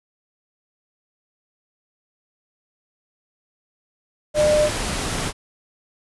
sine tone in noise, 603 Hz, D5, 46 cents sharp, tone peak -14 dBFS, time 4.34-4.7 s, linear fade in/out 50 ms, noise pink, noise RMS -25 dBFS, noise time 4.34-5.33 s, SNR +8 dB, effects resampled to 24000 Hz

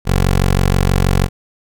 15% pulse tone, 46.25 Hz, F#1, in tune, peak -5 dBFS, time 0.05-1.29 s, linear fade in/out 50 ms, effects none

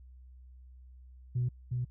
sine tone with echo, 123.47 Hz, B2, in tune, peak -26 dBFS, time 1.35-1.49 s, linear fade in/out 10 ms, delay 360 ms, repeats 1, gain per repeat -3 dB, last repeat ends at 1.85 s, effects tanh soft clip ceiling -24 dBFS + added 63 Hz sine -50 dBFS peak until 1.9 s

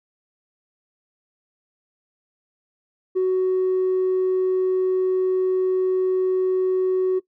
triangle tone with tanh clipping, 372.4 Hz, F#4, 11 cents sharp, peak -17 dBFS, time 3.15-7.2 s, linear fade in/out 20 ms, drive 5 dB, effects noise-tail reverb RT60 0.1 s tail -19 dB re dry

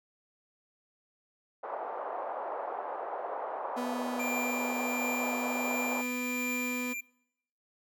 white band-pass noise, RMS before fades -37 dBFS, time 1.63-6.02 s, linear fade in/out 10 ms, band 510 to 930 Hz, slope 24 dB/octave
35% pulse tone with pitch glide, 246.9 to 248.6 Hz, B3 to B3, 0 to +12 cents, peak -32 dBFS, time 3.76-6.94 s, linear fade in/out 20 ms, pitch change +12 cents, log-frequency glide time 4.21-6.19 s
square tone with tremolo, 2378 Hz, D7, 21 cents sharp, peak -33 dBFS, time 4.19-7.01 s, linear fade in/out 10 ms, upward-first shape triangle, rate 1.4 Hz, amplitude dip 40%
effects noise-tail reverb RT60 0.8 s tail -25 dB re dry

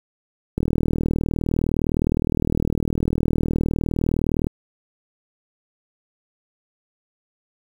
click train, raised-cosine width 3 ms, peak -8 dBFS, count 155, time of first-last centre 0.58-4.469 s, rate 39.6 Hz, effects 7-bit

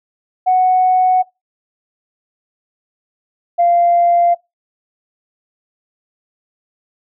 sine tone pair in turn, 740 / 693.1 Hz, F#5 / F5, 0 / -13 cents, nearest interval minor second, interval 113 cents, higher first, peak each -8 dBFS, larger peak neither, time 0.46-1.23 / 3.58-4.35 s, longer neither, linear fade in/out 20 ms, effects noise-tail reverb RT60 0.2 s tail -22 dB re dry + tanh soft clip ceiling -4 dBFS

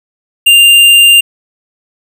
sine tone with tanh clipping, 2794 Hz, F7, in tune, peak -3 dBFS, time 0.46-1.21 s, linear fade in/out 10 ms, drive 15 dB, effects none

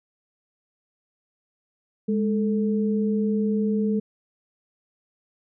sine tone pair together, 207.7 / 440.9 Hz, G#3 / A4, 0 / +4 cents, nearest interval octave + minor second, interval 1304 cents, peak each -21 / -27 dBFS, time 2.08-4 s, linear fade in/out 10 ms, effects none

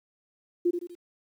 sine tone with echo, 349.2 Hz, F4, in tune, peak -20 dBFS, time 0.65-0.71 s, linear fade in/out 10 ms, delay 81 ms, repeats 3, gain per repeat -7 dB, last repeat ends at 0.953 s, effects 10-bit

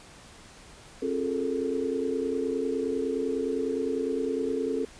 sine tone cluster, 268.7 / 352 / 418.9 / 448.7 Hz, C4 / F4 / G#4 / A4, +46 / +14 / +15 / +34 cents, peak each -31 / -35 / -32 / -30 dBFS, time 1.02-4.85 s, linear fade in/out 5 ms, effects pink hiss -50 dBFS RMS until 4.99 s + resampled to 22050 Hz

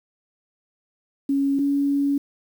sine tone pair in turn, 277.2 / 281.6 Hz, C#4 / C#4, 0 / +27 cents, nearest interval unison, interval 27 cents, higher second, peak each -18 dBFS, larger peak neither, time 1.29-1.59 / 1.59-2.18 s, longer second, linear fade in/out 5 ms, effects 8-bit

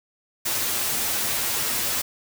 white noise with comb filter, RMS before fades -25 dBFS, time 0.45-2.02 s, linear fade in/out 10 ms, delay 8.6 ms, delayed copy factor +0.65, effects none

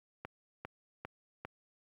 click train, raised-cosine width 0.5 ms, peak -26 dBFS, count 4, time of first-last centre 0.25-1.45 s, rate 2.5 Hz, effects high-pass 60 Hz 12 dB/octave + 11-bit

